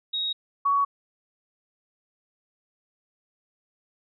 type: tone pair in turn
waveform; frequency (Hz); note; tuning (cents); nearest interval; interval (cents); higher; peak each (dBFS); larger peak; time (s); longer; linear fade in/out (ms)
sine; 3778 / 1123.2; A#7 / C#6; +22 / +22; octave + major sixth; 2100; first; -25 / -19; second; 0.13-0.33 / 0.65-0.85; neither; 10
effects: none